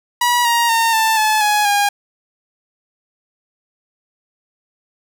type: tone with pitch steps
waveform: sawtooth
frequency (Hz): 968 / 940.4 / 913.7 / 887.7 / 862.4 / 837.8 / 814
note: B5 / A#5 / A#5 / A5 / A5 / G#5 / G#5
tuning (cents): -35 / +15 / -35 / +15 / -35 / +15 / -35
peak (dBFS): -9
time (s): 0.21-1.89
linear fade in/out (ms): 5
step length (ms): 240
effects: none